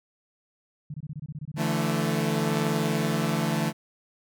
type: tone bursts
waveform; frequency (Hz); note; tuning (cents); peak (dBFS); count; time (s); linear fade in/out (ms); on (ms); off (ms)
sine; 149.5; D3; +31; -32; 11; 0.9-1.581; 5; 41; 23
type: chord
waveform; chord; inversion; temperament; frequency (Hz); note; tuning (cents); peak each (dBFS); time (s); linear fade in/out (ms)
sawtooth; D suspended second; none; equal with one note detuned; 146.83 / 167.6 / 220; D3 / E3 / A3; 0 / +29 / 0; -25 / -24 / -24; 1.56-3.73; 50
effects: none